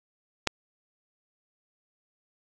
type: clicks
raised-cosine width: 0.2 ms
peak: -26 / -6 dBFS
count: 2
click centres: 0.47 / 0.473 s
effects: none